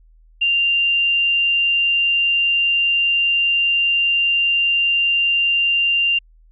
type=tone; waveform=sine; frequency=2785 Hz; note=F7; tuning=5 cents flat; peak=-14 dBFS; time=0.41-6.19 s; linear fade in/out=10 ms; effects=added 40 Hz sine -47 dBFS peak until 6.51 s